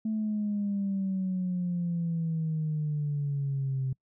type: exponential sweep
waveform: sine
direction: down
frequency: 220 to 130.81 Hz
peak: -26 dBFS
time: 0.05-3.93 s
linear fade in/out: 5 ms
effects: noise-tail reverb RT60 0.1 s tail -26 dB re dry + tanh soft clip ceiling -23 dBFS